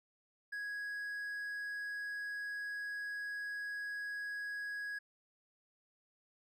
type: tone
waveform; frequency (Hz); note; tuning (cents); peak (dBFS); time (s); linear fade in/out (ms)
triangle; 1661.2; G#6; 0; -37; 0.52-4.99; 10
effects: none